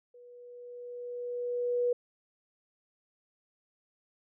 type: tone with level ramp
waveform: sine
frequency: 486.9 Hz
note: B4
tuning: 25 cents flat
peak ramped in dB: -51 to -24 dBFS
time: 0.14-1.93 s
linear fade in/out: 5 ms
effects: none